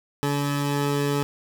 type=tone pair together; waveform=20% pulse; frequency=142.97 / 429.9 Hz; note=D3 / A4; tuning=-46 / -40 cents; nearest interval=octave + perfect fifth; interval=1906 cents; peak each=-18 / -25 dBFS; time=0.23-1.23 s; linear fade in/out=0 ms; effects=none